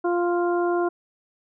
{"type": "harmonic tone", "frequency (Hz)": 349.2, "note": "F4", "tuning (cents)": 0, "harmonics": [1, 2, 3, 4], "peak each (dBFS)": [-21, -27, -31, -33], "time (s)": [0.04, 0.89], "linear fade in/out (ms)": 10, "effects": []}